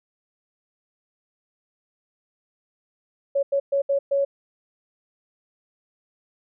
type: tone bursts at uneven times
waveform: sine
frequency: 557 Hz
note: C#5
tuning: 8 cents sharp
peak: -18 dBFS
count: 5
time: 3.35-3.43 / 3.52-3.6 / 3.72-3.82 / 3.89-3.99 / 4.11-4.25 s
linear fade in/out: 10 ms
effects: none